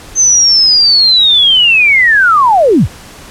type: linear sweep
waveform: sine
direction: down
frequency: 6272 to 36.68 Hz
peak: -4 dBFS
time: 0.15-2.88 s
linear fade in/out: 50 ms
effects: pink hiss -33 dBFS RMS until 3.3 s + low-pass 11000 Hz 12 dB/octave